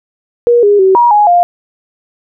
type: tone with pitch steps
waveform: sine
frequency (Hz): 477.3 / 409.4 / 380.7 / 955 / 833 / 702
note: A#4 / G#4 / F#4 / A#5 / G#5 / F5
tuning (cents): +41 / -25 / +49 / +42 / +5 / +9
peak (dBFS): -4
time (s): 0.47-1.43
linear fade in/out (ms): 0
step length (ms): 160
effects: none